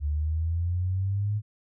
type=exponential sweep; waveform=sine; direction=up; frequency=72 to 107 Hz; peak=-24 dBFS; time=0-1.42 s; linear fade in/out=50 ms; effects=none